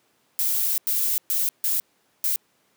violet noise bursts at uneven times, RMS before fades -23 dBFS, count 5, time 0.39-0.78 / 0.87-1.18 / 1.3-1.49 / 1.64-1.8 / 2.24-2.36 s, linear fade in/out 0 ms, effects pink hiss -65 dBFS RMS until 2.76 s + high-pass 200 Hz 12 dB/octave

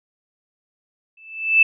sine tone with exponential growth, 2637 Hz, E7, in tune, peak -7 dBFS, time 1.17-1.63 s, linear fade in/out 5 ms, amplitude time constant 98 ms, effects none

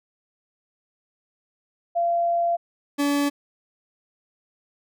sine / 40% pulse tone pair in turn, 686 / 286 Hz, F5 / D4, -31 / -46 cents, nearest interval octave + minor third, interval 1515 cents, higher first, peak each -19 dBFS, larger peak neither, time 1.95-2.57 / 2.98-3.3 s, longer first, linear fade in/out 20 ms, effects none

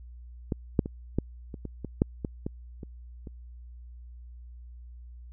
clicks, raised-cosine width 3 ms, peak -15 / -8 / -21 / -12 / -25 / -23 / -21 / -8 / -17 / -18 / -26 / -28 dBFS, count 12, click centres 0.522 / 0.792 / 0.859 / 1.186 / 1.542 / 1.653 / 1.847 / 2.019 / 2.248 / 2.465 / 2.832 / 3.272 s, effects added 60 Hz sine -43 dBFS peak until 5.32 s

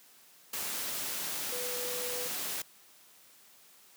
sine tone in noise, 493.9 Hz, B4, in tune, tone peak -39 dBFS, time 1.52-2.28 s, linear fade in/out 5 ms, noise white, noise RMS -36 dBFS, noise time 0.53-2.62 s, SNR -6 dB, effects white hiss -59 dBFS RMS until 3.96 s + high-pass 150 Hz 12 dB/octave

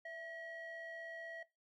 triangle ring-modulated tone, 626 Hz, D#5, 10 cents sharp, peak -40 dBFS, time 0.05-1.43 s, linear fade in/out 5 ms, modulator 1290 Hz, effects noise-tail reverb RT60 0.2 s tail -19 dB re dry

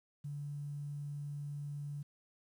sine tone, 144.7 Hz, D3, 25 cents flat, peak -39 dBFS, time 0.24-2.03 s, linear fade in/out 10 ms, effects 11-bit

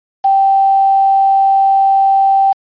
sine tone with quantisation, 781 Hz, G5, 7 cents flat, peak -7 dBFS, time 0.24-2.53 s, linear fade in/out 10 ms, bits 5, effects resampled to 11025 Hz

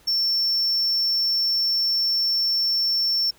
triangle tone, 5420 Hz, E8, 47 cents sharp, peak -18 dBFS, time 0.07-3.31 s, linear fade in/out 10 ms, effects pink hiss -55 dBFS RMS until 3.38 s

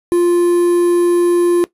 triangle tone with quantisation, 349.2 Hz, F4, in tune, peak -7 dBFS, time 0.12-1.64 s, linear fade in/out 0 ms, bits 5, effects noise-tail reverb RT60 0.1 s tail -17 dB re dry + resampled to 32000 Hz

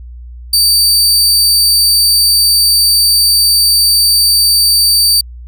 sawtooth tone, 4619 Hz, D8, 30 cents flat, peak -4 dBFS, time 0.53-5.21 s, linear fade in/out 5 ms, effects added 60 Hz sine -27 dBFS peak until 5.47 s

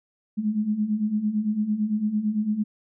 sine beating tone pair, 206.3 / 215.2 Hz, G#3 / A3, -11 / -38 cents, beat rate 8.9 Hz, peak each -28 / -23 dBFS, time 0.37-2.64 s, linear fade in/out 20 ms, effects none

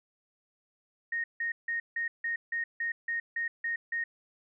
sine tone bursts, 1857 Hz, A#6, 7 cents flat, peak -29 dBFS, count 11, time 1.12-4.04 s, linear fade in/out 5 ms, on 120 ms, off 160 ms, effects none

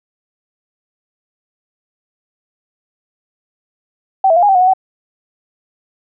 sine tone with pitch steps, 769 / 654 / 704 / 823 / 773 / 725 / 739 / 759 Hz, G5 / E5 / F5 / G#5 / G5 / F#5 / F#5 / F#5, -33 / -14 / +14 / -16 / -24 / -35 / -2 / +44 cents, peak -7 dBFS, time 4.24-4.736 s, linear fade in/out 5 ms, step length 62 ms, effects none

